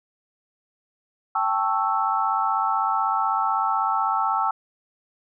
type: chord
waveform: sine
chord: A dominant seventh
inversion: third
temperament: equal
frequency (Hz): 784 / 880 / 1108.7 / 1318.5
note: G5 / A5 / C#6 / E6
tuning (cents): 0 / 0 / 0 / 0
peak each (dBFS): -26 / -25 / -28 / -24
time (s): 1.35-4.51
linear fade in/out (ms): 5
effects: none